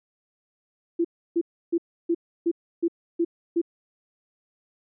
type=tone bursts; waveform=sine; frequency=338.7 Hz; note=E4; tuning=47 cents sharp; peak=-19 dBFS; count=8; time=0.99-3.616 s; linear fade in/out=10 ms; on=57 ms; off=310 ms; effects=none